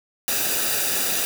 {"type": "noise with comb filter", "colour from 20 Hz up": "white", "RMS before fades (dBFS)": -23, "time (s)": [0.28, 1.25], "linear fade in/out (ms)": 0, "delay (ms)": 0.93, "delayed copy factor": -0.6, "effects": []}